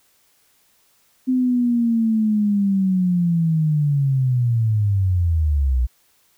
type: linear sweep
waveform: sine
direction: down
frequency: 258.6 to 59 Hz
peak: -15 dBFS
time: 1.27-5.87 s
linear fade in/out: 20 ms
effects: white hiss -60 dBFS RMS until 6.37 s